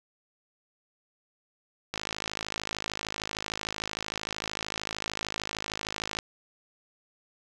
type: click train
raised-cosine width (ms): 0.2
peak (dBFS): -14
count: 227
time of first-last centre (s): 1.94-6.188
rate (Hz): 53.2
effects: none